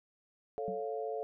sine chord, A augmented, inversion none, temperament equal, 440 / 554.4 / 698.5 Hz, A4 / C#5 / E#5, 0 / 0 / 0 cents, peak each -37 / -41 / -40 dBFS, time 0.58-1.23 s, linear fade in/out 0 ms
sine tone with exponential decay, 189.8 Hz, F#3, 44 cents sharp, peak -36 dBFS, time 0.68-0.86 s, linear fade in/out 0 ms, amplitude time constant 39 ms
effects none

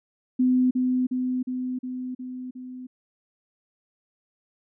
sine tone with echo, 253.6 Hz, B3, 46 cents sharp, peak -17 dBFS, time 0.39-0.71 s, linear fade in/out 10 ms, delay 360 ms, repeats 6, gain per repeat -3 dB, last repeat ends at 2.87 s, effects none

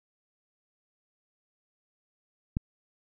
click, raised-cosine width 5 ms, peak -15 dBFS, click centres 2.569 s, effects none

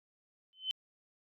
sine tone with exponential growth, 3057 Hz, G7, 44 cents flat, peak -28 dBFS, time 0.53-0.71 s, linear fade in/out 0 ms, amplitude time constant 38 ms, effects AAC 48 kbps

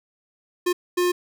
square tone bursts at uneven times, 356.2 Hz, F4, 34 cents sharp, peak -19 dBFS, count 2, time 0.66-0.73 / 0.97-1.12 s, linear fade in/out 10 ms, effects none

